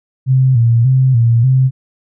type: tone with vibrato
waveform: sine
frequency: 123.47 Hz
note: B2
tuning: in tune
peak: -7 dBFS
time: 0.26-1.71 s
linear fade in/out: 50 ms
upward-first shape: square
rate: 1.7 Hz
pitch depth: 100 cents each way
effects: none